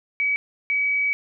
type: tone pair in turn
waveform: sine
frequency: 2275 / 2275 Hz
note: C#7 / C#7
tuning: +44 / +44 cents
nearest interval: unison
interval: 0 cents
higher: neither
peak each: -19 dBFS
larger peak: neither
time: 0.2-0.36 / 0.7-1.13 s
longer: second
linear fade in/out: 0 ms
effects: none